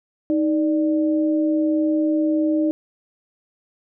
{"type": "tone pair together", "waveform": "sine", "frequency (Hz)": [312.4, 589], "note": ["D#4", "D5"], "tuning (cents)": [7, 5], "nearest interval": "major seventh", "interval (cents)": 1098, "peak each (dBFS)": [-17, -25], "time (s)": [0.3, 2.71], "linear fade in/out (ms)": 0, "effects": []}